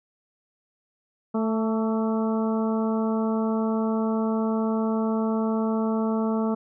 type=harmonic tone with a mistuned harmonic; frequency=221.1 Hz; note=A3; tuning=9 cents sharp; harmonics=1 / 2 / 3 / 4 / 5 / 6; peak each=-23 / -29 / -33 / -35 / -37 / -39 dBFS; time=1.34-6.55 s; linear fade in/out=10 ms; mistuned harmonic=5; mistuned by=+36 cents; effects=none